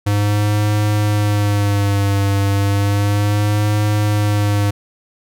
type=tone with vibrato; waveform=square; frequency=102.2 Hz; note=G#2; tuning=27 cents flat; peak=-14 dBFS; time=0.06-4.71 s; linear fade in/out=10 ms; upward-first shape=sine; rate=0.33 Hz; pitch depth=48 cents each way; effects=none